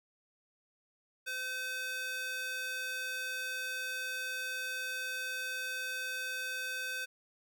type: tone with high-pass filter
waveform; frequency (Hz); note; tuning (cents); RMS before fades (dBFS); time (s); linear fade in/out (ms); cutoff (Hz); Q
square; 512; C5; -38; -38; 1.26-7.06; 20; 1700; 1.8
effects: none